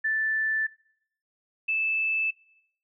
sine tone pair in turn, 1760 / 2629 Hz, A6 / E7, 0 / -5 cents, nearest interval perfect fifth, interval 695 cents, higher second, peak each -23 dBFS, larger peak neither, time 0.04-0.67 / 1.68-2.31 s, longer neither, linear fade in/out 10 ms, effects noise-tail reverb RT60 0.7 s tail -22 dB re dry

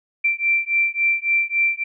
sine beating tone pair, 2349 / 2352.6 Hz, D7 / D7, 0 / +2 cents, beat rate 3.6 Hz, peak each -20 dBFS, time 0.24-1.84 s, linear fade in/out 10 ms, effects none

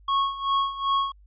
square tone with tremolo, 1100 Hz, C#6, 14 cents flat, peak -20 dBFS, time 0.08-1.12 s, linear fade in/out 5 ms, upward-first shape sine, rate 2.6 Hz, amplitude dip 80%, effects added 50 Hz sine -50 dBFS peak until 1.26 s + resampled to 8000 Hz

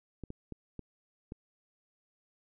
clicks, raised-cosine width 3 ms, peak -28 dBFS, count 5, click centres 0.237 / 0.304 / 0.523 / 0.793 / 1.321 s, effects none

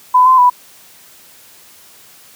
sine tone with pitch steps, 1003 / 1031 / 988 Hz, B5 / C6 / B5, +26 / -26 / 0 cents, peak -5 dBFS, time 0.14-0.5 s, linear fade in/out 10 ms, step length 120 ms, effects white hiss -43 dBFS RMS until 2.35 s + high-pass 80 Hz 12 dB/octave

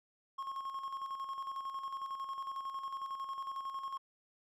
triangle tone with tremolo, 1082 Hz, C#6, 42 cents flat, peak -35 dBFS, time 0.38-3.98 s, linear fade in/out 10 ms, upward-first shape square, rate 11 Hz, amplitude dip 50%, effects none

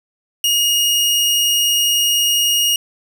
sawtooth tone, 2866 Hz, F7, 44 cents sharp, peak -10 dBFS, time 0.44-2.76 s, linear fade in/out 2 ms, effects none

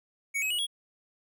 square tone with pitch steps, 2235 / 2553 / 2915 / 3329 Hz, C#7 / D#7 / F#7 / G#7, +14 / +44 / -26 / +3 cents, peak -28 dBFS, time 0.34-0.668 s, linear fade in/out 20 ms, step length 82 ms, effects none

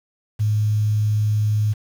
sine tone, 106.3 Hz, G#2, 41 cents sharp, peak -16 dBFS, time 0.39-1.74 s, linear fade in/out 20 ms, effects 7-bit

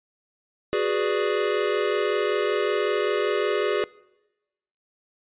square chord, G# half-diminished seventh, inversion third, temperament equal, 370 / 415.3 / 493.9 / 587.3 Hz, F#4 / G#4 / B4 / D5, 0 / 0 / 0 / 0 cents, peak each -28 / -25 / -30 / -30 dBFS, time 0.73-3.84 s, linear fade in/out 0 ms, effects noise-tail reverb RT60 1.0 s tail -23 dB re dry + resampled to 8000 Hz

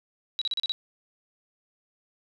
sine tone bursts, 3900 Hz, B7, 23 cents flat, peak -25 dBFS, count 6, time 0.39-0.72 s, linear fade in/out 0 ms, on 25 ms, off 36 ms, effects none

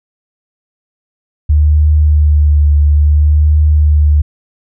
sine tone with vibrato, 74.7 Hz, D2, 30 cents sharp, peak -5 dBFS, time 1.49-4.22 s, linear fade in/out 10 ms, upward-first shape triangle, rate 0.59 Hz, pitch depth 33 cents each way, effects none

